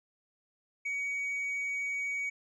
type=tone with tanh clipping; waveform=sine; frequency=2254 Hz; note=C#7; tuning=28 cents sharp; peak=-32 dBFS; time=0.85-2.3 s; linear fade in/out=10 ms; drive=2 dB; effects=none